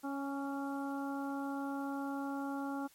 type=harmonic tone with a mistuned harmonic; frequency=277.2 Hz; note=C#4; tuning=in tune; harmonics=1 / 2 / 3 / 4 / 5; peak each=-37 / -47 / -43 / -49 / -47 dBFS; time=0.03-2.88 s; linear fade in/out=20 ms; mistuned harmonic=4; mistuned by=+19 cents; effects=white hiss -64 dBFS RMS until 2.94 s + MP3 64 kbps